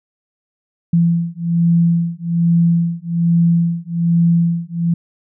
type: beating tone pair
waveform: sine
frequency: 168.7 / 169.9 Hz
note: E3 / F3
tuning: +40 / -47 cents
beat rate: 1.2 Hz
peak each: -15 dBFS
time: 0.93-4.94 s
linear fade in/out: 5 ms
effects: none